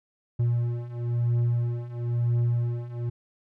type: beating tone pair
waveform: triangle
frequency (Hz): 118.6 / 119.6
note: A#2 / A#2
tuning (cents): +30 / +45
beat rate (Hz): 1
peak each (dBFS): -26 / -23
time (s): 0.39-3.1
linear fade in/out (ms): 10
effects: none